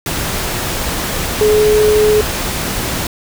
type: tone in noise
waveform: sine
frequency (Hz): 425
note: G#4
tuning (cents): +40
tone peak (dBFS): -8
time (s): 1.41-2.21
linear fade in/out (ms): 2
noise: pink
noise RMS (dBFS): -19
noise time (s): 0.06-3.07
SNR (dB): +8
effects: none